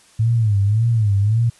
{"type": "tone with vibrato", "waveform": "sine", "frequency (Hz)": 107.8, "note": "A2", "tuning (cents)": -35, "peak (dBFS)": -13, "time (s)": [0.19, 1.5], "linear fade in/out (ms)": 10, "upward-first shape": "sine", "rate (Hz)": 1.8, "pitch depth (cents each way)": 150, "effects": ["white hiss -51 dBFS RMS until 1.59 s", "resampled to 24000 Hz"]}